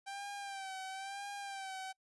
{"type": "tone with vibrato", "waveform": "sawtooth", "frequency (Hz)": 783, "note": "G5", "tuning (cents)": -2, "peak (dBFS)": -38, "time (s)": [0.06, 1.93], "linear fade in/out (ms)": 20, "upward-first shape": "sine", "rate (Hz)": 1, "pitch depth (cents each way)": 54, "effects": ["noise-tail reverb RT60 0.1 s tail -26 dB re dry", "resampled to 24000 Hz"]}